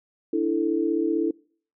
sine chord, D suspended second, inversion none, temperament equal, 293.7 / 329.6 / 440 Hz, D4 / E4 / A4, 0 / 0 / 0 cents, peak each -27 / -23 / -27 dBFS, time 0.33-1.31 s, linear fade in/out 5 ms, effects noise-tail reverb RT60 0.5 s tail -25 dB re dry

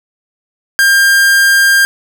45% pulse tone, 1600 Hz, G6, 35 cents sharp, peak -6 dBFS, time 0.79-1.85 s, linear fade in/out 0 ms, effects none

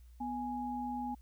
sine tone pair together, 247.1 / 831 Hz, B3 / G#5, +1 / +1 cents, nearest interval octave + major sixth, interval 2100 cents, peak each -38 / -38 dBFS, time 0.2-1.15 s, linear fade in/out 10 ms, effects added 60 Hz sine -53 dBFS peak until 1.21 s + white hiss -73 dBFS RMS until 1.21 s

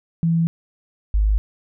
sine tone pair in turn, 165.9 / 51.89 Hz, E3 / G#1, +11 / -1 cents, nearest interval octave + minor sixth, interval 2012 cents, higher first, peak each -15 / -14 dBFS, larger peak second, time 0.23-0.47 / 1.14-1.38 s, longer neither, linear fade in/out 0 ms, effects none

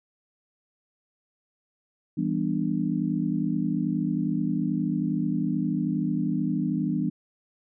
sine chord, E minor seventh, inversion none, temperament just, 164.81 / 197.78 / 247.2 / 296.7 Hz, E3 / G3 / B3 / D4, 0 / +16 / +2 / +18 cents, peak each -29 dBFS, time 2.17-7.1 s, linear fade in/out 10 ms, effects none

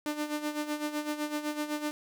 sawtooth tone with tremolo, 299.2 Hz, D4, 32 cents sharp, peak -25 dBFS, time 0.06-1.91 s, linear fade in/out 0 ms, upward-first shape sine, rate 7.9 Hz, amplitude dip 70%, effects none

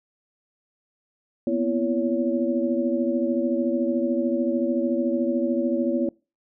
sine tone cluster, 241.2 / 254.8 / 334.8 / 562 Hz, B3 / C4 / E4 / C#5, -41 / -46 / +27 / +24 cents, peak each -26 / -27 / -25 / -27 dBFS, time 1.47-6.09 s, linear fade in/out 2 ms, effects noise-tail reverb RT60 0.3 s tail -24 dB re dry

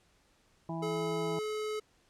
harmonic tone, 164.81 Hz, E3, in tune, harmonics 1 / 2 / 4 / 5 / 6, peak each -37 / -40 / -43 / -44 / -45 dBFS, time 0.69-1.39 s, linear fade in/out 2 ms
square tone, 428.1 Hz, A4, 47 cents flat, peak -34 dBFS, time 0.82-1.8 s, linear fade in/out 10 ms
effects pink hiss -68 dBFS RMS until 2.09 s + low-pass 9000 Hz 12 dB/octave

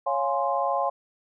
sine chord, Db major seventh, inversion none, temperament equal, 554.4 / 698.5 / 830.6 / 1046.5 Hz, Db5 / F5 / Ab5 / C6, 0 / 0 / 0 / 0 cents, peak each -28 dBFS, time 0.06-0.9 s, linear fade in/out 10 ms, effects none

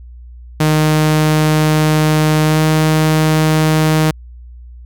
sawtooth tone with pitch glide, 154.4 to 156.28 Hz, D#3 to D#3, -13 to +8 cents, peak -6 dBFS, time 0.6-4.11 s, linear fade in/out 5 ms, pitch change +21 cents, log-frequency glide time 2.44-2.61 s, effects added 60 Hz sine -32 dBFS peak until 4.85 s

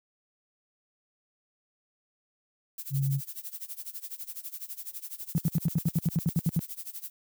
violet noise with tremolo, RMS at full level -37 dBFS, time 2.78-7.1 s, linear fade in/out 2 ms, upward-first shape sine, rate 12 Hz, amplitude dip 90%
sine tone, 137.9 Hz, C#3, 9 cents flat, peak -24 dBFS, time 2.9-3.21 s, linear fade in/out 50 ms
sine tone bursts, 164.81 Hz, E3, in tune, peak -21 dBFS, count 13, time 5.35-6.592 s, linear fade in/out 0 ms, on 30 ms, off 71 ms
effects high-pass 80 Hz 12 dB/octave

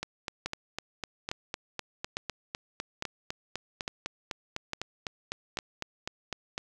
two click trains, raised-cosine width 0.2 ms, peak -15 / -16 dBFS, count 7 / 27, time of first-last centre 0.46-5.588 / 0.03-6.579 s, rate 1.17 / 3.97 Hz, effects none

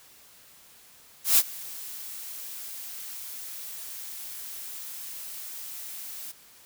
blue noise with ADSR envelope, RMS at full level -17 dBFS, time 1.24-6.32 s, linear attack 140 ms, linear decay 43 ms, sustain -22 dB, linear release 11 ms, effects white hiss -54 dBFS RMS until 6.65 s

